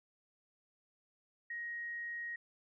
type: tone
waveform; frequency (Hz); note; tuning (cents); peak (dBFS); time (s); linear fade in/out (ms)
sine; 1882; A#6; +16; -39; 1.5-2.36; 5
effects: none